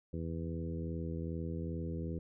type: harmonic tone with a mistuned harmonic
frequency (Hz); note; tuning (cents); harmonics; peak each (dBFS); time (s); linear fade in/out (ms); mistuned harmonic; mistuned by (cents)
82.5; E2; +2; 1 / 2 / 3 / 4 / 5 / 6; -40 / -40 / -45 / -45 / -48 / -48; 0.13-2.19; 5; 1; +18
effects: none